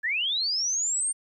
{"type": "linear sweep", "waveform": "sine", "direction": "up", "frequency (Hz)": [1661.2, 8870], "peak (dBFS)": -24, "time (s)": [0.03, 1.13], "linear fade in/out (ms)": 20, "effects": ["11-bit"]}